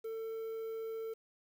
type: tone with quantisation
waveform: triangle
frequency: 447.6 Hz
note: A4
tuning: 30 cents sharp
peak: -36 dBFS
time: 0.04-1.14 s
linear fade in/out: 10 ms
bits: 10
effects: none